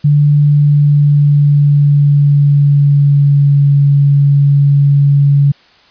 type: tone with pitch glide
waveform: sine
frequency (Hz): 146.3 to 141.73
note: D3 to C#3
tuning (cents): -6 to +39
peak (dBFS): -5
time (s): 0.04-5.52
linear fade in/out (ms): 10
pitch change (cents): -55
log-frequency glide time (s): 0.43-3.74
effects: white hiss -46 dBFS RMS until 5.9 s + resampled to 11025 Hz

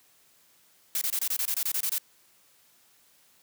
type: noise bursts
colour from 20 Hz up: blue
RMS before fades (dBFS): -28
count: 12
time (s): 0.95-1.982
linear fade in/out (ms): 2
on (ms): 64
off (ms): 24
effects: white hiss -62 dBFS RMS until 3.42 s + high-pass 80 Hz 12 dB/octave

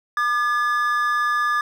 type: tone pair together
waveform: triangle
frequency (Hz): 1202.8 / 1701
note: D6 / G#6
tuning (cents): +41 / +41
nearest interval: tritone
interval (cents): 600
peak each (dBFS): -18 / -21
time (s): 0.17-1.61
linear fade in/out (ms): 2
effects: none

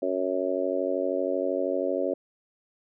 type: harmonic tone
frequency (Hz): 92.8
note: F#2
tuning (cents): +6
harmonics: 3 / 4 / 5 / 6 / 7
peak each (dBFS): -32 / -31 / -33 / -28 / -33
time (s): 0.02-2.14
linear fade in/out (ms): 5
effects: none

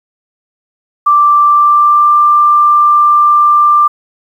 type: tone with pitch glide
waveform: sine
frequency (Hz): 1174.7 to 1185.6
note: D6 to D6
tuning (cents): 0 to +16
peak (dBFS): -4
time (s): 1.06-3.88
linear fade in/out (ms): 10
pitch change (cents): +16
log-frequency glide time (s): 1.45-2.15
effects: 7-bit

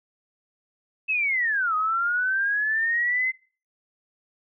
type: linear two-way sweep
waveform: sine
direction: down then up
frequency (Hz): 2637 to 1242 to 2068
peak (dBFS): -21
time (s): 1.08-3.32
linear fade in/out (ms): 20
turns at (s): 1.75
effects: noise-tail reverb RT60 0.4 s tail -24 dB re dry

